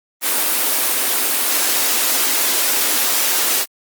white high-pass noise, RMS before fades -17 dBFS, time 0.21-3.66 s, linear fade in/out 50 ms, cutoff 230 Hz, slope 96 dB/octave, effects Opus 24 kbps

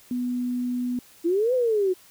sine tone, 246.9 Hz, B3, in tune, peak -24 dBFS, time 0.11-0.99 s, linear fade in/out 2 ms
sine exponential two-way sweep, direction up then down, 324.3 to 520 to 359.5 Hz, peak -19 dBFS, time 1.24-1.94 s, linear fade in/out 20 ms, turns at 1.54 s
effects white hiss -53 dBFS RMS until 2.1 s

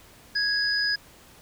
sine tone pair together, 1661.2 / 4982 Hz, G#6 / D#8, 0 / +1 cents, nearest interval octave + perfect fifth, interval 1901 cents, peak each -25 dBFS, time 0.35-0.96 s, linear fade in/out 10 ms, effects pink hiss -52 dBFS RMS until 1.41 s

